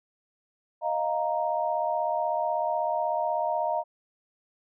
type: chord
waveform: sine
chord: Eb suspended second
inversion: none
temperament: equal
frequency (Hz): 622.3 / 698.5 / 932.3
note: Eb5 / F5 / Bb5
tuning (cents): 0 / 0 / 0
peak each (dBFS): -29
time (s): 0.81-3.84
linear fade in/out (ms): 50
effects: none

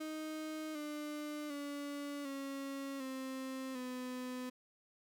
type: tone with pitch steps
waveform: 35% pulse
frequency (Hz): 311.5 / 298.6 / 286.3 / 274.5 / 263.2 / 252.3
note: D#4 / D4 / D4 / C#4 / C4 / B3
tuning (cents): +2 / +29 / -44 / -17 / +10 / +37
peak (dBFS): -39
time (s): 0-4.5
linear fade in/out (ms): 10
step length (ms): 750
effects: none

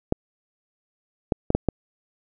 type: clicks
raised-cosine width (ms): 2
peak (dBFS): -6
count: 5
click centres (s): 0.124 / 1.322 / 1.504 / 1.55 / 1.687
effects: none

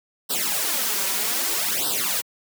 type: noise with flanger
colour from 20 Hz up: white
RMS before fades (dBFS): -24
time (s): 0.29-2.22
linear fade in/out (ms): 20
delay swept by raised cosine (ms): 0.22 to 5.22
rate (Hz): 0.63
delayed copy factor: +0.95
effects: high-pass 200 Hz 12 dB/octave

